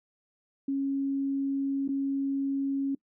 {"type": "tone with dropouts", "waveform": "sine", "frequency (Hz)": 274.7, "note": "C#4", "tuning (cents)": -16, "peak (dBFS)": -26, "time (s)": [0.68, 2.95], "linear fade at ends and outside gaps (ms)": 5, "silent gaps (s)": [1.879, 1.888], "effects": ["noise-tail reverb RT60 0.1 s tail -23 dB re dry"]}